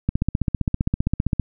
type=click train; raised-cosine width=5 ms; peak=-7 dBFS; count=21; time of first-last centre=0.09-1.397 s; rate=15.3 Hz; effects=none